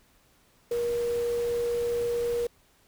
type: tone in noise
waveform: sine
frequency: 475.1 Hz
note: A#4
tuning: 33 cents sharp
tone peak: -25 dBFS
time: 0.71-2.47 s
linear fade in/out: 5 ms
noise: pink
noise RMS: -43 dBFS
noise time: 0.71-2.47 s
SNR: +15 dB
effects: pink hiss -63 dBFS RMS until 2.87 s